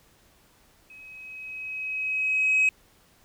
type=tone with level ramp; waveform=sine; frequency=2544 Hz; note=D#7; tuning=38 cents sharp; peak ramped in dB=-45 to -15 dBFS; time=0.9-2.69 s; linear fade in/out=2 ms; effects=tanh soft clip ceiling -16 dBFS + pink hiss -60 dBFS RMS until 3.24 s